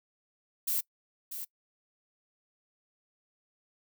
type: noise with echo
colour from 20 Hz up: violet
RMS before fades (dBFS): -30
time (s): 0.67-0.81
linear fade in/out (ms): 10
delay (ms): 640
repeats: 1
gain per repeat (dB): -9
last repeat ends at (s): 1.45
effects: noise-tail reverb RT60 0.1 s tail -23 dB re dry